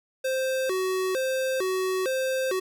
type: tone with vibrato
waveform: square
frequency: 442.7 Hz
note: A4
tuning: 11 cents sharp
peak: -25 dBFS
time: 0.24-2.6 s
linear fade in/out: 10 ms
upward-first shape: square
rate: 1.1 Hz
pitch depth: 290 cents each way
effects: none